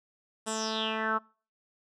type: tone with low-pass filter sweep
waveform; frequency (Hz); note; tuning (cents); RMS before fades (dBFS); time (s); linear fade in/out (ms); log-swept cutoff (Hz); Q
10% pulse; 220; A3; 0; -31; 0.46-1.19; 20; 9000 to 1200; 6.5
effects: noise-tail reverb RT60 0.4 s tail -25 dB re dry